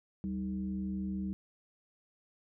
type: tone with frequency modulation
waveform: sine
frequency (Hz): 193.6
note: G3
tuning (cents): -21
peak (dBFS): -33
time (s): 0.24-1.33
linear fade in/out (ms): 0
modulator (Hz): 120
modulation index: 0.62
effects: none